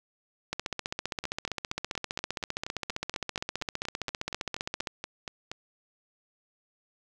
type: two click trains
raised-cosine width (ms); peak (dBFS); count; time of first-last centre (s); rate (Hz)
0.2; -14 / -18; 67 / 19; 0.53-4.872 / 1.24-5.516; 15.2 / 4.21
effects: none